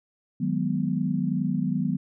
sine chord, G# minor seventh, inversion second, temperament equal, 155.56 / 185 / 207.7 / 246.9 Hz, D#3 / F#3 / G#3 / B3, 0 / 0 / 0 / 0 cents, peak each -29 / -27 / -31 / -28 dBFS, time 0.4-1.97 s, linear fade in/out 10 ms, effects none

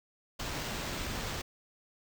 pink noise with sample-and-hold, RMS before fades -37 dBFS, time 0.39-1.42 s, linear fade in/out 10 ms, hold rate 11025 Hz, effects none

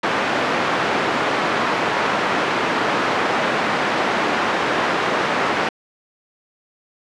white band-pass noise, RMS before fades -20 dBFS, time 0.03-5.69 s, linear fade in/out 5 ms, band 200 to 1500 Hz, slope 12 dB/octave, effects low-pass 7000 Hz 12 dB/octave

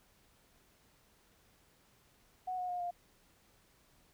sine tone with pitch steps, 739 / 726.7 / 714.7 / 702.8 Hz, F#5 / F#5 / F5 / F5, -2 / -31 / +40 / +11 cents, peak -35 dBFS, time 2.47-2.91 s, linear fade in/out 10 ms, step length 110 ms, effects pink hiss -68 dBFS RMS until 4.13 s

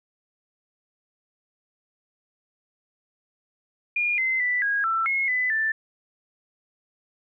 sine tone with pitch steps, 2424 / 2062 / 1978 / 1641 / 1335 / 2166 / 2004 / 1768 Hz, D#7 / C7 / B6 / G#6 / E6 / C#7 / B6 / A6, -46 / -26 / +2 / -21 / +22 / -41 / +25 / +8 cents, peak -21 dBFS, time 3.96-5.72 s, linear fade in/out 5 ms, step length 220 ms, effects none

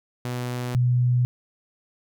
sawtooth / sine tone pair in turn, 123.47 / 123.47 Hz, B2 / B2, 0 / 0 cents, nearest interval unison, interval 0 cents, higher neither, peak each -23 / -17 dBFS, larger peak second, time 0.25-0.75 / 0.75-1.25 s, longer neither, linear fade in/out 0 ms, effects none

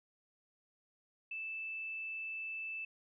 sine tone, 2637 Hz, E7, in tune, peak -39 dBFS, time 1.31-2.85 s, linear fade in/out 5 ms, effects none

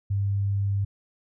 sine tone, 99.6 Hz, G2, 28 cents sharp, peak -22 dBFS, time 0.1-0.85 s, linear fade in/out 10 ms, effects none

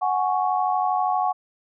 sine chord, F# suspended second, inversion none, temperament just, 740 / 832.5 / 1110 Hz, F#5 / G#5 / C#6, 0 / +4 / +2 cents, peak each -22 / -25 / -26 dBFS, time 0.01-1.33 s, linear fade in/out 20 ms, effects none

